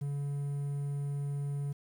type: tone with quantisation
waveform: triangle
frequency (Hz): 142.2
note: C#3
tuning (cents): +45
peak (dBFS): -30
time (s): 0.01-1.73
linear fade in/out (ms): 10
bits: 10
effects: none